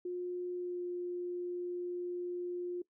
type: tone with pitch glide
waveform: sine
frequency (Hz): 357.4 to 354.3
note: F4 to F4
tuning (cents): +40 to +25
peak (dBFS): -35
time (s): 0.05-2.82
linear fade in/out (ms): 5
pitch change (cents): -15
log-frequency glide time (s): 0.54-0.83
effects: noise-tail reverb RT60 0.1 s tail -20 dB re dry